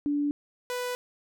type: tone pair in turn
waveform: sine / sawtooth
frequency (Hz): 290 / 494.9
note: D4 / B4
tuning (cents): -22 / +4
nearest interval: major sixth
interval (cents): 926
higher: second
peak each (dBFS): -24 / -26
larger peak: first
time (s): 0.06-0.31 / 0.7-0.95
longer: neither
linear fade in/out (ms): 0
effects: none